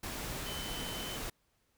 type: tone in noise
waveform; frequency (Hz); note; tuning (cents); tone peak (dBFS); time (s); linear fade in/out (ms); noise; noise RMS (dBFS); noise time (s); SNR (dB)
sine; 3049; G7; -49; -43; 0.46-1.17; 5; pink; -40; 0.03-1.3; -6
effects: pink hiss -75 dBFS RMS until 1.77 s